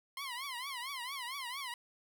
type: tone with vibrato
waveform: 15% pulse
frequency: 1039 Hz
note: C6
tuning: 12 cents flat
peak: -33 dBFS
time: 0.17-1.74 s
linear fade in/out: 2 ms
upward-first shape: triangle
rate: 4.4 Hz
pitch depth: 190 cents each way
effects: none

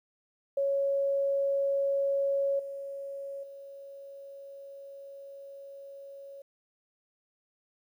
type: tone with level steps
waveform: sine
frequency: 554.4 Hz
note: C#5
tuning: in tune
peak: -25 / -36 / -43 dBFS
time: 0.57-6.42 s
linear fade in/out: 5 ms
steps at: 2.59 / 3.43 s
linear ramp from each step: 5 ms
effects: 11-bit

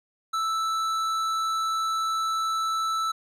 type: tone with tanh clipping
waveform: sine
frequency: 1318.5 Hz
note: E6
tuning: in tune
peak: -26 dBFS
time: 0.33-3.12 s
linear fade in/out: 10 ms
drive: 13 dB
effects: none

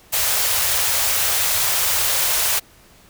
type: band-stop noise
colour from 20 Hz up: white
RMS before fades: -19 dBFS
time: 0.12-2.6 s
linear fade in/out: 20 ms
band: 120 to 480 Hz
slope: 24 dB/octave
effects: pink hiss -50 dBFS RMS until 3.09 s

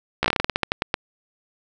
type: slowing click train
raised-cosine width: 0.3 ms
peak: -3 dBFS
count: 15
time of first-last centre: 0.23-0.941 s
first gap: 14 ms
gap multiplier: 1.18
effects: none

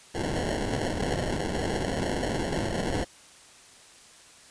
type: noise with sample-and-hold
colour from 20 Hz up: white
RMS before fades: -29 dBFS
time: 0.14-3.05 s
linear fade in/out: 20 ms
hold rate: 1225 Hz
effects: white hiss -52 dBFS RMS until 4.5 s + resampled to 22050 Hz

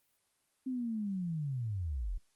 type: linear sweep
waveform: sine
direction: down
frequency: 264.3 to 34.65 Hz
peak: -33 dBFS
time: 0.66-2.18 s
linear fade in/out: 10 ms
effects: white hiss -75 dBFS RMS until 2.35 s + Opus 32 kbps

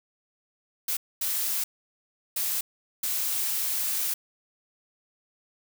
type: noise bursts at uneven times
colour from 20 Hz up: blue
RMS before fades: -28 dBFS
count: 4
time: 0.88-0.97 / 1.21-1.64 / 2.36-2.61 / 3.03-4.14 s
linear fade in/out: 5 ms
effects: none

